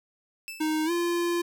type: tone with exponential decay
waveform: sawtooth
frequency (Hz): 2638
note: E7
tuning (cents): +1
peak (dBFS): -30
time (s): 0.48-0.89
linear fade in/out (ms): 0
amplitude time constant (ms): 88
type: tone with pitch glide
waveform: square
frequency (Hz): 311.1 to 345.2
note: D#4 to F4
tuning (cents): 0 to -20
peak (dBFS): -25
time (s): 0.6-1.42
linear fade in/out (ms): 10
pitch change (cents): +180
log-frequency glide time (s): 0.85-0.91
effects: none